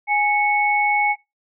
sine tone pair together, 830.6 / 2208 Hz, G#5 / C#7, 0 / -7 cents, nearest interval octave + perfect fourth, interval 1693 cents, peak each -18 dBFS, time 0.07-1.16 s, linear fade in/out 50 ms, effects noise-tail reverb RT60 0.2 s tail -20 dB re dry

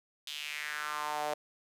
sawtooth tone with high-pass filter sweep, 150 Hz, D3, 37 cents sharp, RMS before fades -37 dBFS, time 0.27-1.34 s, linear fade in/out 2 ms, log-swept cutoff 3500 to 610 Hz, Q 3.5, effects resampled to 32000 Hz + 10-bit

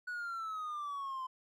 triangle exponential sweep, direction down, 1480 to 1025 Hz, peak -35 dBFS, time 0.07-1.27 s, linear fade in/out 10 ms, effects tanh soft clip ceiling -31 dBFS

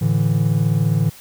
triangle chord, A suspended fourth, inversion none, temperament equal with one note detuned, 110 / 145.06 / 164.81 Hz, A2 / D3 / E3, 0 / -21 / 0 cents, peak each -17 dBFS, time 0.01-1.1 s, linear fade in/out 10 ms, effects white hiss -43 dBFS RMS until 1.2 s

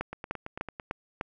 two click trains, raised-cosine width 0.5 ms, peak -16 / -22 dBFS, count 5 / 7, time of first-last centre 0.01-1.211 / 0.13-0.798 s, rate 3.33 / 8.98 Hz, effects none

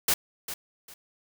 white noise with echo, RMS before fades -23 dBFS, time 0.08-0.14 s, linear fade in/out 5 ms, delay 400 ms, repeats 2, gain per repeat -12 dB, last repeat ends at 0.94 s, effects none

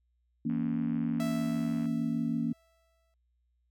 sine chord, A# diminished, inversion second, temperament equal with one note detuned, 164.81 / 233.1 / 279.6 Hz, E3 / A#3 / C#4, 0 / 0 / +15 cents, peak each -35 / -30 / -34 dBFS, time 0.45-2.53 s, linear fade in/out 5 ms
click train, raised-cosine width 0.5 ms, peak -36 dBFS, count 114, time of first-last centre 0.5-1.857 s, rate 83.3 Hz
sawtooth tone with exponential decay, 659.3 Hz, E5, in tune, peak -32 dBFS, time 1.2-3.14 s, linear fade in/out 0 ms, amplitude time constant 420 ms
effects added 60 Hz sine -70 dBFS peak until 3.7 s

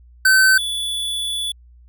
square tone pair in turn, 1534 / 3444 Hz, G6 / A7, -38 / -38 cents, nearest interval octave + major second, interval 1400 cents, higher second, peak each -11 / -22 dBFS, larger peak first, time 0.25-0.58 / 0.58-1.52 s, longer second, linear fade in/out 5 ms, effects added 60 Hz sine -44 dBFS peak until 1.88 s

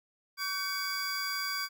square tone cluster, 1134 / 1533 / 2244 / 4769 Hz, C#6 / G6 / C#7 / D8, +39 / -39 / +21 / +26 cents, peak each -40 / -38 / -40 / -36 dBFS, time 0.37-1.69 s, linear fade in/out 50 ms, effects none

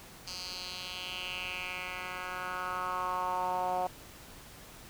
10% pulse tone with band-pass filter sweep, 182.3 Hz, F#3, 25 cents flat, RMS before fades -36 dBFS, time 0.27-3.87 s, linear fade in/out 2 ms, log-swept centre 5000 to 720 Hz, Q 3.5, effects pink hiss -51 dBFS RMS until 4.89 s

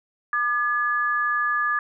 sine tone pair together, 1202.1 / 1700 Hz, D6 / G#6, +40 / +40 cents, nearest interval tritone, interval 600 cents, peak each -23 dBFS, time 0.33-1.79 s, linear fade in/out 2 ms, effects none

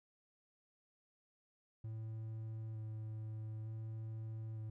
triangle tone with vibrato, 110 Hz, A2, in tune, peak -40 dBFS, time 1.84-4.7 s, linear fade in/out 5 ms, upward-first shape square, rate 0.55 Hz, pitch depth 12 cents each way, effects none

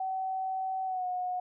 sine tone with pitch glide, 759 to 727.7 Hz, F#5 to F#5, +44 to -29 cents, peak -30 dBFS, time 0-1.4 s, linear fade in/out 5 ms, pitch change -73 cents, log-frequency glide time 0.85-1.06 s, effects none

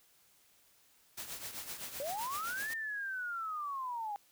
white noise with tremolo, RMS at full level -41 dBFS, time 1.17-2.74 s, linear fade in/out 10 ms, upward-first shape triangle, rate 7.8 Hz, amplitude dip 70%
sine linear two-way sweep, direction up then down, 529 to 1833 to 801 Hz, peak -36 dBFS, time 2-4.16 s, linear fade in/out 0 ms, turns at 2.72 s
effects white hiss -67 dBFS RMS until 4.31 s

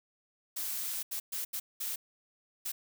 blue noise bursts at uneven times, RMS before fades -36 dBFS, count 6, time 0.56-1.03 / 1.11-1.2 / 1.32-1.45 / 1.53-1.6 / 1.8-1.96 / 2.65-2.72 s, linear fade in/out 10 ms, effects none

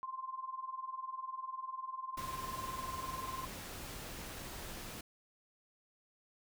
sine tone with tremolo, 1048 Hz, C6, 2 cents sharp, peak -36 dBFS, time 0.03-3.45 s, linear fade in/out 0 ms, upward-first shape triangle, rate 20 Hz, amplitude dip 90%
pink noise, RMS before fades -46 dBFS, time 2.17-5.01 s, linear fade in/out 5 ms
effects none

